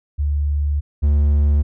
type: tone pair in turn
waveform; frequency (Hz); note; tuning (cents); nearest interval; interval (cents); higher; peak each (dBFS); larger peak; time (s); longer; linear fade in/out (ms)
sine / triangle; 72.8 / 72.8; D2 / D2; -15 / -15; unison; 0; neither; -16 / -10; second; 0.18-0.81 / 1.02-1.63; first; 20
effects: none